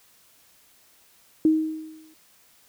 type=tone with exponential decay; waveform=sine; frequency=314.7 Hz; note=D#4; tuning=20 cents sharp; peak=-13 dBFS; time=1.45-2.14 s; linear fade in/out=2 ms; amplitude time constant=150 ms; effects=white hiss -58 dBFS RMS until 2.68 s